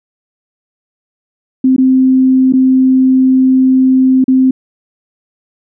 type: tone with dropouts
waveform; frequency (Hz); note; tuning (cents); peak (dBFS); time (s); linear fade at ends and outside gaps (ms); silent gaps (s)
sine; 260.4; C4; -8; -5; 1.64-4.51; 5; 1.764-1.781 / 2.525-2.535 / 4.242-4.28
effects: none